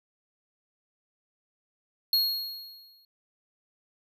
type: tone with exponential decay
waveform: square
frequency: 4298 Hz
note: C8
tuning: 46 cents sharp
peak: -20 dBFS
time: 2.13-3.05 s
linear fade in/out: 2 ms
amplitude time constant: 200 ms
effects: none